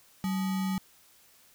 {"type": "tone with sample-and-hold", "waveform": "sine", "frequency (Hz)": 190, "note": "F#3", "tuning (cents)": 46, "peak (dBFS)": -27, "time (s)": [0.24, 0.78], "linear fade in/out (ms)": 0, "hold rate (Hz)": 1050, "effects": ["white hiss -60 dBFS RMS until 1.54 s"]}